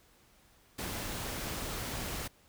pink noise, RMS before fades -38 dBFS, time 0.78-2.28 s, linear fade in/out 10 ms, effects pink hiss -64 dBFS RMS until 2.48 s

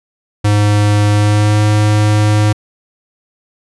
square tone with pitch glide, 103.83 to 105.58 Hz, G#2 to G#2, 0 to +29 cents, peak -9 dBFS, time 0.44-2.53 s, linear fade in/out 10 ms, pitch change +29 cents, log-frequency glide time 1.11-1.62 s, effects resampled to 24000 Hz

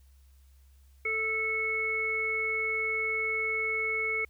harmonic tone, 440 Hz, A4, in tune, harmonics 1 / 3 / 5, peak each -36 / -40 / -28 dBFS, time 1.05-4.25 s, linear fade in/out 5 ms, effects added 67 Hz sine -55 dBFS peak until 4.29 s + white hiss -70 dBFS RMS until 4.29 s

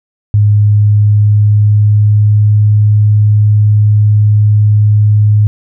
sine tone with pitch glide, 104.1 to 105.25 Hz, G#2 to G#2, +5 to +24 cents, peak -4 dBFS, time 0.34-5.47 s, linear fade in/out 0 ms, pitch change +19 cents, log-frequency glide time 0.44-2.67 s, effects none

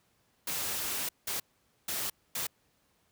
white noise bursts at uneven times, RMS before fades -34 dBFS, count 4, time 0.47-1.09 / 1.27-1.4 / 1.88-2.1 / 2.35-2.47 s, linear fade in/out 5 ms, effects pink hiss -71 dBFS RMS until 3.11 s + high-pass 60 Hz 12 dB/octave

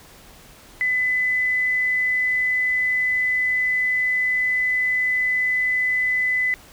sine tone, 2007 Hz, B6, 27 cents sharp, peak -18 dBFS, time 0.81-6.54 s, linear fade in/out 0 ms, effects pink hiss -47 dBFS RMS until 6.72 s

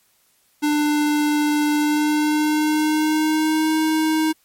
square tone with pitch glide, 297.5 to 314.3 Hz, D4 to D#4, +22 to +18 cents, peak -17 dBFS, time 0.62-4.33 s, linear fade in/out 20 ms, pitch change +96 cents, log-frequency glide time 1.74-3.73 s, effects white hiss -61 dBFS RMS until 4.44 s + MP3 64 kbps

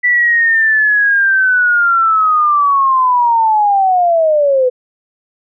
sine linear sweep, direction down, 1975.5 to 493.9 Hz, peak -8 dBFS, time 0.03-4.7 s, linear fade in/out 20 ms, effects none

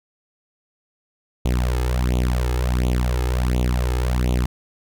sawtooth tone with flanger, 61.74 Hz, B1, in tune, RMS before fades -20 dBFS, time 1.45-4.46 s, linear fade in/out 5 ms, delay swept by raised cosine 0.29 to 2.39 ms, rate 1.4 Hz, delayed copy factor +0.85, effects none

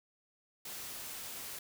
white noise, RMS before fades -44 dBFS, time 0.65-1.59 s, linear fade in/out 5 ms, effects none

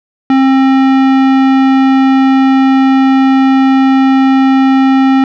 sine tone with tanh clipping, 266.6 Hz, C4, 33 cents sharp, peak -7 dBFS, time 0.3-5.24 s, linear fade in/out 2 ms, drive 18 dB, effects none

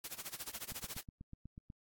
white noise with tremolo, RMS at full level -42 dBFS, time 0.04-1.03 s, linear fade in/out 2 ms, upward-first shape sine, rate 14 Hz, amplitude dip 95%
click train, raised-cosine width 5 ms, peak -36 dBFS, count 9, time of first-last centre 0.72-1.702 s, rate 8.15 Hz
effects AAC 64 kbps

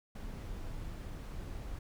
brown noise, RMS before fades -42 dBFS, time 0.15-1.79 s, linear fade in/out 5 ms, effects none

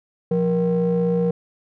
triangle ring-modulated tone, 148 Hz, D3, 14 cents sharp, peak -12 dBFS, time 0.31-1.31 s, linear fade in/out 5 ms, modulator 324 Hz, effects none

